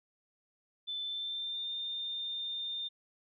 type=tone with pitch glide; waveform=sine; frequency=3522 to 3615 Hz; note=A7 to A7; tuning=+1 to +46 cents; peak=-35 dBFS; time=0.87-2.89 s; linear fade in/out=20 ms; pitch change=+45 cents; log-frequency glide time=1.02-1.71 s; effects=none